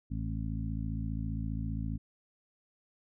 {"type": "harmonic tone with a mistuned harmonic", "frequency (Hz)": 55, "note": "A1", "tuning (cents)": 0, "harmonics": [1, 2, 3, 4, 5], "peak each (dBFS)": [-36, -37, -40, -41, -43], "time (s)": [0.1, 1.98], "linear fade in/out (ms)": 20, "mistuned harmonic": 5, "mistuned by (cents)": -18, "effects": []}